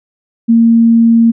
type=tone; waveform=sine; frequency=230 Hz; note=A#3; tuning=23 cents flat; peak=-4 dBFS; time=0.48-1.32 s; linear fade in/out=20 ms; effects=none